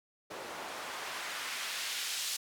white noise with band-pass filter sweep, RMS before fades -39 dBFS, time 0.3-2.37 s, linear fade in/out 10 ms, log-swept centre 510 to 4600 Hz, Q 0.78, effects none

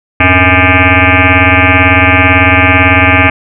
sine tone with frequency modulation, 1200 Hz, D6, 37 cents sharp, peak -3 dBFS, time 0.2-3.3 s, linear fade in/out 5 ms, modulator 186 Hz, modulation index 7.3, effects none

